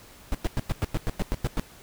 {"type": "noise bursts", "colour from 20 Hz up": "brown", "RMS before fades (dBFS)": -24, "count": 11, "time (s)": [0.32, 1.596], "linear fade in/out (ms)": 0, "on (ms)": 26, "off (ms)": 99, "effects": ["pink hiss -50 dBFS RMS until 1.82 s"]}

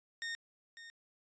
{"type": "tone with echo", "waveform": "sawtooth", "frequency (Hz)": 1840, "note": "A#6", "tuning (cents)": -23, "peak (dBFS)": -34, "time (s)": [0.22, 0.35], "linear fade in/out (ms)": 0, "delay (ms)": 550, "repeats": 1, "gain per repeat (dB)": -12, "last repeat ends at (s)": 0.9, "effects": ["resampled to 16000 Hz"]}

